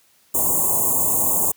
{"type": "band-stop noise", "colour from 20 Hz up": "white", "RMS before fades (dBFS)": -19, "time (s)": [0.34, 1.52], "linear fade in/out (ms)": 10, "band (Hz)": [1100, 6700], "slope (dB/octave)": 96, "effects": ["white hiss -58 dBFS RMS until 1.56 s", "high-pass 60 Hz 12 dB/octave"]}